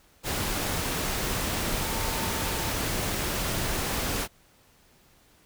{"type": "tone in noise", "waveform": "sine", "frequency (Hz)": 899, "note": "A5", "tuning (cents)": 37, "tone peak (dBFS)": -39, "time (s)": [1.78, 2.71], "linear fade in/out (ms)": 50, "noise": "pink", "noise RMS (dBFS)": -29, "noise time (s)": [0.23, 4.28], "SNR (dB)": -13, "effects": ["pink hiss -60 dBFS RMS until 5.45 s"]}